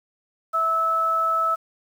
sine tone pair together, 655 / 1303.6 Hz, E5 / E6, -11 / -20 cents, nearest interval octave, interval 1191 cents, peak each -29 / -19 dBFS, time 0.53-1.56 s, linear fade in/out 20 ms, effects 8-bit

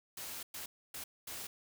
white noise bursts at uneven times, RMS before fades -44 dBFS, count 4, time 0.17-0.43 / 0.54-0.66 / 0.94-1.04 / 1.27-1.47 s, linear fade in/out 5 ms, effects none

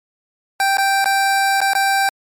25% pulse tone with dropouts, 784 Hz, G5, in tune, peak -10 dBFS, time 0.6-2.09 s, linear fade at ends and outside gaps 1 ms, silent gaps 0.771-0.782 / 1.044-1.057 / 1.605-1.615 / 1.734-1.751 s, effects MP3 64 kbps

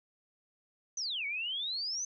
sine exponential two-way sweep, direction down then up, 6260 to 2200 to 6260 Hz, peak -33 dBFS, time 0.97-2.05 s, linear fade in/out 5 ms, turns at 1.26 s, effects none

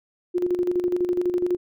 sine tone with tremolo, 356.3 Hz, F4, 35 cents sharp, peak -18 dBFS, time 0.34-1.57 s, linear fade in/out 20 ms, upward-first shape square, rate 12 Hz, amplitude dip 60%, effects none

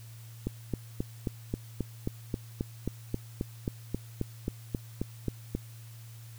click train, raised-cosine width 3 ms, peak -17 dBFS, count 20, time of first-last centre 0.47-5.55 s, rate 3.74 Hz, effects added 114 Hz sine -45 dBFS peak until 6.38 s + white hiss -56 dBFS RMS until 6.38 s

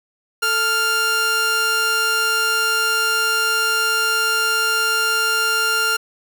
sawtooth tone pair together, 440 / 1396.9 Hz, A4 / F6, 0 / 0 cents, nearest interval octave + minor sixth, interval 2000 cents, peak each -24 / -13 dBFS, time 0.42-5.97 s, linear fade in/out 10 ms, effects none

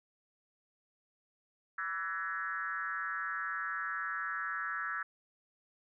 sine tone with frequency modulation, 1506 Hz, F#6, 30 cents sharp, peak -34 dBFS, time 1.78-5.03 s, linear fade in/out 5 ms, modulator 176 Hz, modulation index 1.7, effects none

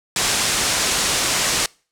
white low-pass noise, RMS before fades -20 dBFS, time 0.16-1.66 s, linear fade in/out 2 ms, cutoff 8700 Hz, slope 24 dB/octave, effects noise-tail reverb RT60 0.4 s tail -26 dB re dry

